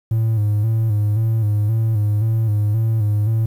triangle tone with vibrato, 108.3 Hz, A2, 27 cents flat, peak -12 dBFS, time 0.11-3.46 s, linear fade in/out 5 ms, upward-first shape square, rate 1.9 Hz, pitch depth 59 cents each way, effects tanh soft clip ceiling -8 dBFS + 8-bit

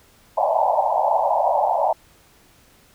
white band-pass noise, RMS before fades -19 dBFS, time 0.37-1.93 s, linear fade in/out 10 ms, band 570 to 940 Hz, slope 96 dB/octave, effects pink hiss -54 dBFS RMS until 2.94 s

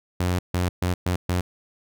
sawtooth tone bursts at uneven times, 89.8 Hz, F2, 49 cents sharp, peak -17 dBFS, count 5, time 0.2-0.39 / 0.54-0.69 / 0.82-0.94 / 1.06-1.16 / 1.29-1.41 s, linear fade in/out 5 ms, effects none

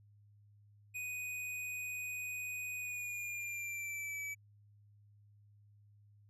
square tone with pitch glide, 2489 to 2296 Hz, D#7 to D7, 0 to -40 cents, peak -40 dBFS, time 0.94-4.35 s, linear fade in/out 20 ms, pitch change -140 cents, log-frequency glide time 2.77-4.22 s, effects added 103 Hz sine -61 dBFS peak until 6.29 s + resampled to 32000 Hz

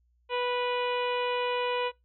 harmonic tone, 491.8 Hz, B4, 7 cents flat, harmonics 1 / 2 / 3 / 4 / 5 / 6 / 7 / 8, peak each -29 / -32 / -41 / -42 / -36 / -38 / -47 / -50 dBFS, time 0.29-1.92 s, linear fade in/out 50 ms, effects noise-tail reverb RT60 0.2 s tail -23 dB re dry + added 60 Hz sine -65 dBFS peak until 2.04 s

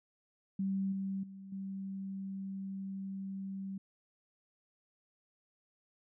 sine tone with level steps, 193.7 Hz, G3, 20 cents flat, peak -31 / -34 / -46 / -38 dBFS, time 0.59-3.78 s, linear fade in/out 5 ms, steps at 0.92 / 1.23 / 1.52 s, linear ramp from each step 5 ms, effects none

